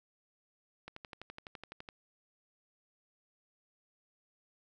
click train, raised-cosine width 0.3 ms, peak -29 dBFS, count 13, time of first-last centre 0.88-1.888 s, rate 11.9 Hz, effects none

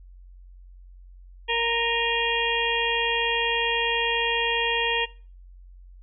harmonic tone with a mistuned harmonic, 465.1 Hz, A#4, 4 cents flat, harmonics 1 / 2 / 4 / 5 / 6 / 7, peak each -29 / -29 / -29 / -29 / -29 / -29 dBFS, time 1.48-5.06 s, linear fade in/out 20 ms, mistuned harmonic 5, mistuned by +84 cents, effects noise-tail reverb RT60 0.4 s tail -21 dB re dry + added 45 Hz sine -44 dBFS peak until 6.02 s

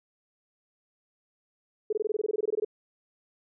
sine tone bursts, 426.8 Hz, G#4, 47 cents sharp, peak -24 dBFS, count 16, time 1.9-2.648 s, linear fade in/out 5 ms, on 28 ms, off 20 ms, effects none

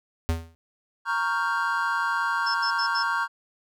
square tone with exponential decay, 82.41 Hz, E2, in tune, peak -19 dBFS, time 0.29-0.55 s, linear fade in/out 0 ms, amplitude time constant 56 ms
triangle chord, G half-diminished seventh, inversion first, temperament equal, 932.3 / 1108.7 / 1396.9 / 1568 Hz, Bb5 / Db6 / F6 / G6, 0 / 0 / 0 / 0 cents, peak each -27 dBFS, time 1.05-3.28 s, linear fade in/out 50 ms
sine tone bursts, 5274 Hz, E8, in tune, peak -27 dBFS, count 4, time 2.46-3.032 s, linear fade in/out 10 ms, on 86 ms, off 76 ms
effects none

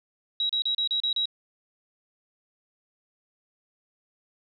sine tone bursts, 3857 Hz, B7, 42 cents flat, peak -23 dBFS, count 7, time 0.4-1.256 s, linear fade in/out 2 ms, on 94 ms, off 33 ms, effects none

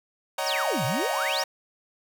sawtooth chord, D# minor seventh, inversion third, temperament equal with one note detuned, 554.4 / 622.3 / 757.3 / 932.3 Hz, C#5 / D#5 / F#5 / A#5, 0 / 0 / +40 / 0 cents, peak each -28 dBFS, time 0.38-1.44 s, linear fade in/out 5 ms
sine exponential two-way sweep, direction down then up, 6110 to 114.7 to 6110 Hz, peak -27 dBFS, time 0.46-1.43 s, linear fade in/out 10 ms, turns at 0.85 s
effects none

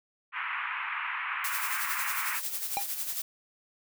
pink band-pass noise, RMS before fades -34 dBFS, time 0.32-2.41 s, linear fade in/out 50 ms, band 1000 to 2600 Hz, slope 48 dB/octave
blue noise with tremolo, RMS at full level -32 dBFS, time 1.44-3.22 s, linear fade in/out 5 ms, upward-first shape sine, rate 11 Hz, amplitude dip 55%
square tone with exponential decay, 803 Hz, G5, 41 cents sharp, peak -24 dBFS, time 2.77-2.86 s, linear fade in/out 0 ms, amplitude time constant 19 ms
effects none

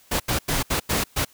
pink noise bursts at uneven times, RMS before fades -23 dBFS, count 6, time 0.11-0.2 / 0.28-0.39 / 0.48-0.63 / 0.7-0.8 / 0.89-1.04 / 1.16-1.25 s, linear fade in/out 10 ms, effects white hiss -55 dBFS RMS until 1.33 s

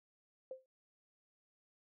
sine tone with exponential decay, 521 Hz, C5, 7 cents flat, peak -39 dBFS, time 0.51-0.66 s, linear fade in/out 2 ms, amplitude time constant 31 ms, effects none

